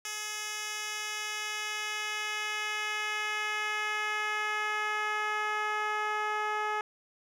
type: tone with band-pass filter sweep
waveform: 10% pulse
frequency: 424.1 Hz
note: G#4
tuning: 36 cents sharp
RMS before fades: -33 dBFS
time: 0.05-6.81 s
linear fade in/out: 2 ms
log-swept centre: 5900 to 960 Hz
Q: 0.9
effects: none